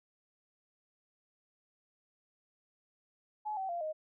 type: tone with pitch steps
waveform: sine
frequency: 850 / 766.1 / 690.4 / 622.2 Hz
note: G#5 / G5 / F5 / D#5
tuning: +40 / -40 / -20 / 0 cents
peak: -34 dBFS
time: 3.45-3.93 s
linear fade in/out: 20 ms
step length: 120 ms
effects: none